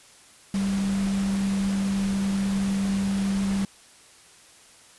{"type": "tone in noise", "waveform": "sine", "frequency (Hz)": 196, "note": "G3", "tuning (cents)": 0, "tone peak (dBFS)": -22, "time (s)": [0.54, 3.65], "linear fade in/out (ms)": 2, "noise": "pink", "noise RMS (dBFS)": -36, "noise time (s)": [0.54, 3.65], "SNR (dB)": 11, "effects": ["white hiss -52 dBFS RMS until 4.98 s", "resampled to 24000 Hz"]}